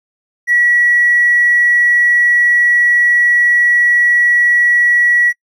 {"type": "tone", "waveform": "triangle", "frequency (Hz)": 1931, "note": "B6", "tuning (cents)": -39, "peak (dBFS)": -4, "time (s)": [0.47, 5.33], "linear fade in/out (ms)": 50, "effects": ["noise-tail reverb RT60 0.1 s tail -26 dB re dry", "tanh soft clip ceiling -6 dBFS"]}